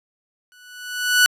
sawtooth tone with exponential growth, 1480 Hz, F#6, in tune, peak -6 dBFS, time 0.52-1.26 s, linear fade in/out 0 ms, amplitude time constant 160 ms, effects resampled to 32000 Hz

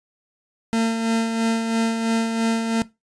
40% pulse tone with tremolo, 226.8 Hz, A#3, 47 cents flat, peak -16 dBFS, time 0.73-2.82 s, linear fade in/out 0 ms, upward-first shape sine, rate 3 Hz, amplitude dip 45%, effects noise-tail reverb RT60 0.2 s tail -18 dB re dry + resampled to 22050 Hz

